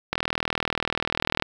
click train, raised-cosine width 0.3 ms, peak -7 dBFS, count 53, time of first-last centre 0.13-1.424 s, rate 40.2 Hz, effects 7-bit

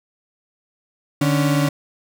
35% pulse tone pair together, 148.32 / 280 Hz, D3 / C#4, +17 / +18 cents, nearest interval major seventh, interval 1101 cents, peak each -16 / -18 dBFS, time 1.21-1.69 s, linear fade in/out 5 ms, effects none

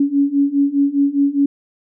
sine beating tone pair, 278.7 / 283.6 Hz, C#4 / C#4, +9 / +40 cents, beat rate 4.9 Hz, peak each -17 / -15 dBFS, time 0-1.46 s, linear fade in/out 5 ms, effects none

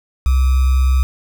sine tone with sample-and-hold, 65.1 Hz, C2, 8 cents flat, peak -10 dBFS, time 0.26-1.03 s, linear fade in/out 0 ms, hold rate 1225 Hz, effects none

